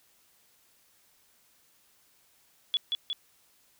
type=tone with echo; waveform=sine; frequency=3400 Hz; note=G#7; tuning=40 cents sharp; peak=-23 dBFS; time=2.74-2.77 s; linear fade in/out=0 ms; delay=180 ms; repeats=2; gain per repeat=-3 dB; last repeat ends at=3.13 s; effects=white hiss -65 dBFS RMS until 3.79 s